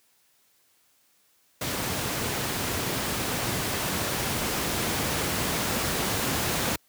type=noise with level ramp; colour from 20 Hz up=pink; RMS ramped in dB=-29 to -26 dBFS; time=1.61-6.76 s; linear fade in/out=5 ms; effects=white hiss -65 dBFS RMS until 6.88 s + high-pass 80 Hz 12 dB/octave